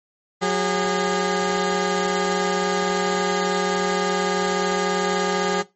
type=tone pair together; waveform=15% pulse; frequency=183.9 / 407.9 Hz; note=F#3 / G#4; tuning=-10 / -31 cents; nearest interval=octave + major second; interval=1379 cents; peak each=-16 dBFS; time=0.41-5.63 s; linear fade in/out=20 ms; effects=noise-tail reverb RT60 0.2 s tail -18 dB re dry + MP3 32 kbps